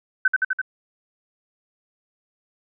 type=tone with echo; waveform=sine; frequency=1527 Hz; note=G6; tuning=46 cents flat; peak=-13 dBFS; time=0.25-0.28 s; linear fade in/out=5 ms; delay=84 ms; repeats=4; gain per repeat=-2 dB; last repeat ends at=0.616 s; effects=none